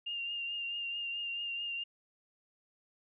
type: tone with vibrato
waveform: sine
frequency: 2800 Hz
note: F7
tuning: 4 cents sharp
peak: -35 dBFS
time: 0.06-1.84 s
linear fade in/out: 10 ms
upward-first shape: triangle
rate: 4.6 Hz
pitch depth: 30 cents each way
effects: none